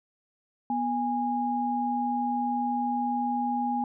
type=tone pair together; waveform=sine; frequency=244.7 / 823 Hz; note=B3 / G#5; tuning=-16 / -16 cents; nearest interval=octave + major sixth; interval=2100 cents; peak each=-29 / -27 dBFS; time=0.7-3.84 s; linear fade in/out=2 ms; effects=none